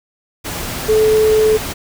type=tone in noise; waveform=sine; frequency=433.7 Hz; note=A4; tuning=25 cents flat; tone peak=-9 dBFS; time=0.88-1.58 s; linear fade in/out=20 ms; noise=pink; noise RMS=-24 dBFS; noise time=0.44-1.74 s; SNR=+12 dB; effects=none